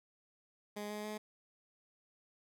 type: tone with pitch steps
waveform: 15% pulse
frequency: 207.7 / 210.1 / 212.6 Hz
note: G#3 / G#3 / G#3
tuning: 0 / +20 / +41 cents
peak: -34 dBFS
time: 0.76-1.18 s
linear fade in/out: 10 ms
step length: 140 ms
effects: none